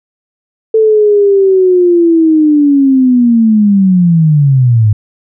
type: linear sweep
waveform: sine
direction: down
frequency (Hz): 444.7 to 102.4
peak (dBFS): -4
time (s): 0.74-4.93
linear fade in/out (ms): 5
effects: none